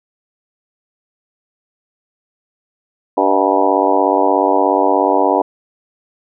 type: harmonic tone with a mistuned harmonic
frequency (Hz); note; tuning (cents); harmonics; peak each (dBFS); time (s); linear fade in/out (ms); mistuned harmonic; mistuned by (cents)
96.8; G2; -21; 3 / 4 / 5 / 6 / 7 / 8 / 9 / 10; -19 / -19 / -19 / -19 / -19 / -19 / -19 / -19; 3.17-5.42; 5; 6; +58
effects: none